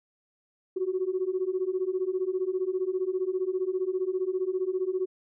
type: beating tone pair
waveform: sine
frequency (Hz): 363.7 / 378.7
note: F#4 / F#4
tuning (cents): -30 / +40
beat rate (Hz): 15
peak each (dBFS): -29 / -28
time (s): 0.76-5.06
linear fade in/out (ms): 10
effects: tanh soft clip ceiling -18 dBFS